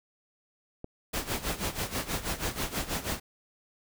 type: clicks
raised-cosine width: 2 ms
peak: -25 dBFS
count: 2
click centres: 0.844 / 1.451 s
type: noise with tremolo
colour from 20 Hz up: pink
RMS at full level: -30 dBFS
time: 1.13-3.2 s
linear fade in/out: 10 ms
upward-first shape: sine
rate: 6.2 Hz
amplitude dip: 80%
effects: none